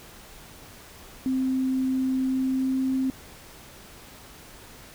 sine tone with pitch glide, 261.1 to 262.9 Hz, C4 to C4, -3 to +8 cents, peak -22 dBFS, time 1.26-3.1 s, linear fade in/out 0 ms, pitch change +11 cents, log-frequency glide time 2.19-2.8 s, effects pink hiss -47 dBFS RMS until 4.94 s

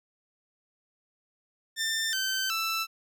15% pulse tone with pitch steps, 1792 / 1542.1 / 1327.1 Hz, A6 / G6 / E6, +31 / -29 / +11 cents, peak -21 dBFS, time 1.76-2.87 s, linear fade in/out 50 ms, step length 370 ms, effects none

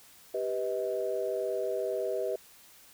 sine chord, G augmented, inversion none, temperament equal with one note detuned, 392 / 493.9 / 632.8 Hz, G4 / B4 / D#5, 0 / 0 / +29 cents, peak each -33 dBFS, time 0.34-2.36 s, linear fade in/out 5 ms, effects tanh soft clip ceiling -19 dBFS + white hiss -56 dBFS RMS until 2.93 s

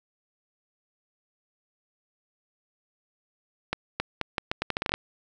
accelerating click train, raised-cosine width 0.3 ms, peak -10 dBFS, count 13, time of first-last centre 3.73-4.94 s, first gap 270 ms, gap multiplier 0.79, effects none

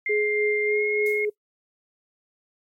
sine tone with pitch glide, 2100 to 2154 Hz, C7 to C7, +6 to +50 cents, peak -24 dBFS, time 0.06-1.25 s, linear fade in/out 2 ms, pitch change +44 cents, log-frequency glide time 0.65-0.82 s
sine tone with tremolo, 420 Hz, G#4, 19 cents sharp, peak -20 dBFS, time 0.09-1.3 s, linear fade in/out 10 ms, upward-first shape sine, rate 3.4 Hz, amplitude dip 35%
violet noise with exponential decay, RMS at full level -38 dBFS, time 1.06-1.35 s, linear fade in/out 1 ms, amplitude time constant 63 ms
effects noise-tail reverb RT60 0.1 s tail -25 dB re dry + MP3 64 kbps

